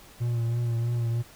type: tone with vibrato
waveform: triangle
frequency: 117.8 Hz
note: A#2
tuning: 19 cents sharp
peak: -22 dBFS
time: 0.2-1.23 s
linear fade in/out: 20 ms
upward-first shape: triangle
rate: 3.1 Hz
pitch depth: 37 cents each way
effects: pink hiss -51 dBFS RMS until 1.35 s